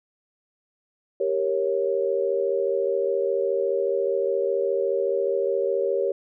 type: chord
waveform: sine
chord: G diminished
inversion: none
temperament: equal with one note detuned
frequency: 392 / 466.2 / 551.2 Hz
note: G4 / Bb4 / Db5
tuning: 0 / 0 / -10 cents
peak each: -25 / -26 / -25 dBFS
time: 1.2-6.12 s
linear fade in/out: 5 ms
effects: none